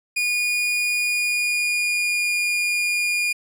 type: tone with pitch glide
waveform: 40% pulse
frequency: 2446 to 2428 Hz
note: D#7 to D#7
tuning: -30 to -43 cents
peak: -19 dBFS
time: 0.16-3.33 s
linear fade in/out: 10 ms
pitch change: -13 cents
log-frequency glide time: 0.95-2.32 s
effects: resampled to 32000 Hz